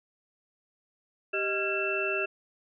sine tone cluster, 391.3 / 626 / 1376 / 1644 / 2671 Hz, G4 / D#5 / F6 / G#6 / E7, -3 / +10 / -26 / -18 / +22 cents, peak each -32 / -35 / -35 / -38 / -30 dBFS, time 1.33-2.26 s, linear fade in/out 10 ms, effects none

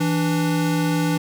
square tone pair together, 164.83 / 293.7 Hz, E3 / D4, 0 / 0 cents, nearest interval minor seventh, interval 1000 cents, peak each -21 / -23 dBFS, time 0-1.18 s, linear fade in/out 10 ms, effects none

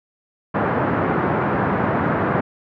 pink band-pass noise, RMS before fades -20 dBFS, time 0.54-2.41 s, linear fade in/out 10 ms, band 110 to 1600 Hz, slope 24 dB/octave, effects none

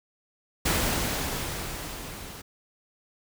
pink noise with level ramp, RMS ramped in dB -24 to -42 dBFS, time 0.65-2.42 s, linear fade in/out 10 ms, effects none

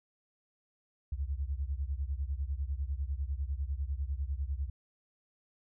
sine beating tone pair, 65.4 / 75.4 Hz, C2 / D2, 0 / +46 cents, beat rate 10 Hz, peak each -34 / -36 dBFS, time 1.12-4.7 s, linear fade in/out 5 ms, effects none

